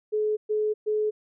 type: tone bursts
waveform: sine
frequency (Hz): 426.6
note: G#4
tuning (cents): +46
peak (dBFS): -22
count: 3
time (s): 0.12-1.11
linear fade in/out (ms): 20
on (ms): 250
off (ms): 120
effects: none